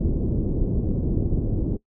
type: low-pass noise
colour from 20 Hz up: pink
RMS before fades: -23 dBFS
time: 0-1.77 s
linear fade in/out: 10 ms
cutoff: 380 Hz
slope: 24 dB/octave
effects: noise-tail reverb RT60 0.1 s tail -19 dB re dry